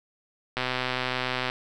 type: click train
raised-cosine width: 0.3 ms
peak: -11 dBFS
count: 119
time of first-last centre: 0.57-1.499 s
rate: 127 Hz
effects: none